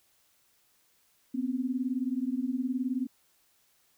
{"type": "beating tone pair", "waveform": "sine", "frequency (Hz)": [246.6, 265.6], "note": ["B3", "C4"], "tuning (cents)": [-2, 26], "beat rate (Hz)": 19, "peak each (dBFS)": -31, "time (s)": [1.34, 3.07], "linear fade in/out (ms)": 10, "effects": ["white hiss -68 dBFS RMS until 3.97 s"]}